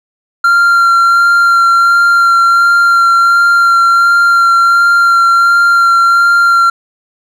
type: tone with vibrato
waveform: triangle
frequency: 1381 Hz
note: F6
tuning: 20 cents flat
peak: -3 dBFS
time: 0.44-6.7 s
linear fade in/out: 5 ms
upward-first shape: sine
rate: 1.4 Hz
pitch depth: 12 cents each way
effects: none